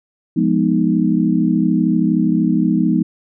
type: chord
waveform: sine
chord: F half-diminished seventh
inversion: none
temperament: equal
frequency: 174.61 / 207.7 / 246.9 / 311.1 Hz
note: F3 / Ab3 / Cb4 / Eb4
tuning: 0 / 0 / 0 / 0 cents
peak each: -18 dBFS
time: 0.36-3.03 s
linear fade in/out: 10 ms
effects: none